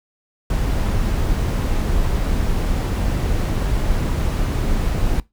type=noise; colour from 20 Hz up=brown; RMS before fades=-19 dBFS; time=0.5-5.2 s; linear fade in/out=2 ms; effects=noise-tail reverb RT60 0.2 s tail -21 dB re dry

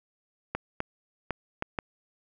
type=clicks; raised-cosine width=0.5 ms; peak=-14 dBFS; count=5; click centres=0.55 / 0.804 / 1.307 / 1.624 / 1.788 s; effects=none

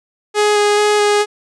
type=tone with vibrato; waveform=sawtooth; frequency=416.2 Hz; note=G#4; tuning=4 cents sharp; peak=-7 dBFS; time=0.34-1.26 s; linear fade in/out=50 ms; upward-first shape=square; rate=2.3 Hz; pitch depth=9 cents each way; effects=resampled to 22050 Hz

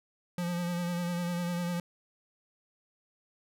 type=tone with vibrato; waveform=square; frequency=174.61 Hz; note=F3; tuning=in tune; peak=-31 dBFS; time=0.38-1.8 s; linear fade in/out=2 ms; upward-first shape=sine; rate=10 Hz; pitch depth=32 cents each way; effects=none

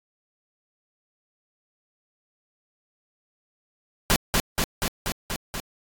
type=noise with echo; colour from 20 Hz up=pink; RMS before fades=-19 dBFS; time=4.1-4.16 s; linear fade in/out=0 ms; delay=240 ms; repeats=6; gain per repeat=-2 dB; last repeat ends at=5.6 s; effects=AAC 64 kbps

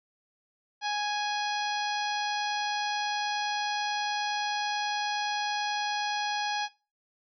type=harmonic tone; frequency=830.6 Hz; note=G#5; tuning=in tune; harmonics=1 / 2 / 3 / 4 / 5 / 6 / 7; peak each=-30 / -35 / -39 / -38 / -39 / -39 / -44 dBFS; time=0.81-6.69 s; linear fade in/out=50 ms; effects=noise-tail reverb RT60 0.3 s tail -19 dB re dry

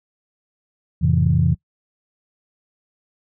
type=chord; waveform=sine; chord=F major seventh; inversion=none; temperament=equal with one note detuned; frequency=87.31 / 110 / 133.87 / 164.81 Hz; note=F2 / A2 / C3 / E3; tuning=0 / 0 / +40 / 0 cents; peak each=-19 / -23 / -18 / -18 dBFS; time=1.01-1.55 s; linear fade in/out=20 ms; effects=noise-tail reverb RT60 0.1 s tail -22 dB re dry + tanh soft clip ceiling -3 dBFS

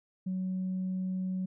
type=tone; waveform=sine; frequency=186.1 Hz; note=F#3; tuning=10 cents sharp; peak=-29 dBFS; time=0.26-1.46 s; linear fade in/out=10 ms; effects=tanh soft clip ceiling -27 dBFS

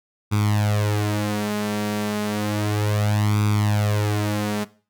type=tone with flanger; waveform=sawtooth; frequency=104.7 Hz; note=G#2; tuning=15 cents sharp; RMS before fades=-22 dBFS; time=0.31-4.65 s; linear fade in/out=20 ms; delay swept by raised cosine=0.83 to 5.23 ms; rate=0.32 Hz; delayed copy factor=+0.8; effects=noise-tail reverb RT60 0.4 s tail -19 dB re dry

